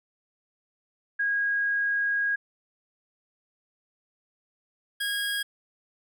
sine / 25% pulse tone pair in turn, 1640 / 1640 Hz, G#6 / G#6, -22 / -22 cents, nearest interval unison, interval 0 cents, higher neither, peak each -23 dBFS, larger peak neither, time 1.19-2.36 / 5-5.43 s, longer first, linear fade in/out 10 ms, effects none

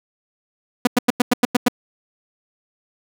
sawtooth tone bursts, 245.7 Hz, B3, 9 cents flat, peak -7 dBFS, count 8, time 0.85-1.684 s, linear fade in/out 5 ms, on 22 ms, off 94 ms, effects none

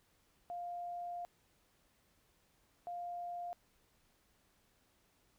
sine tone bursts at uneven times, 701 Hz, F5, 6 cents sharp, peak -40 dBFS, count 2, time 0.5-1.25 / 2.87-3.53 s, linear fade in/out 0 ms, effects pink hiss -73 dBFS RMS until 5.38 s

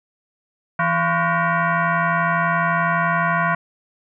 sine tone with frequency modulation, 166.6 Hz, E3, 19 cents sharp, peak -16 dBFS, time 0.79-3.55 s, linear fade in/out 5 ms, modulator 425 Hz, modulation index 3.9, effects none

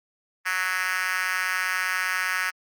5% pulse tone with high-pass filter, 185 Hz, F#3, in tune, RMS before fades -26 dBFS, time 0.45-2.51 s, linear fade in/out 20 ms, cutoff 1600 Hz, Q 2.4, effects Opus 24 kbps

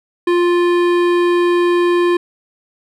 sine tone with hard clipping, 350 Hz, F4, 4 cents sharp, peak -13 dBFS, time 0.27-2.17 s, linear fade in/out 5 ms, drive 15 dB, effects none

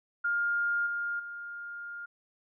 sine tone with level steps, 1410 Hz, F6, 16 cents sharp, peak -26 / -30 / -38 dBFS, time 0.24-2.06 s, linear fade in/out 10 ms, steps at 0.86 / 1.19 s, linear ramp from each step 10 ms, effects none

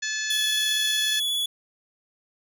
harmonic tone, 864 Hz, A5, 32 cents flat, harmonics 2 / 3 / 4 / 5 / 6 / 7 / 8, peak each -29 / -37 / -35 / -36 / -39 / -36 / -35 dBFS, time 0.02-1.2 s, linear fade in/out 10 ms
45% pulse tone with vibrato, 3404 Hz, G#7, 42 cents sharp, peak -23 dBFS, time 0.3-1.46 s, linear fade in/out 5 ms, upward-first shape sine, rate 15 Hz, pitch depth 16 cents each way
effects none

